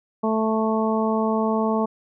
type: harmonic tone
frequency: 220.1 Hz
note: A3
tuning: 1 cent sharp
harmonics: 1 / 2 / 3 / 4 / 5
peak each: -22 / -25 / -27 / -28 / -29 dBFS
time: 0.23-1.86 s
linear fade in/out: 10 ms
effects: none